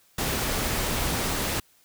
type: noise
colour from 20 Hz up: pink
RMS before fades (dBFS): -27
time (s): 0.18-1.6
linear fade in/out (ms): 5
effects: white hiss -61 dBFS RMS until 1.84 s